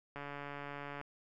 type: click train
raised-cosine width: 0.5 ms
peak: -29 dBFS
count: 123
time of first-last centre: 0.16-1.013 s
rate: 143 Hz
effects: none